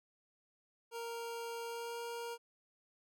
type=tone with pitch glide; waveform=25% pulse; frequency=465.4 to 469.4 Hz; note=A#4 to A#4; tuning=-3 to +12 cents; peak=-37 dBFS; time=0.91-2.38 s; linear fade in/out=50 ms; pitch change=+15 cents; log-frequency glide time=1.65-1.99 s; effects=none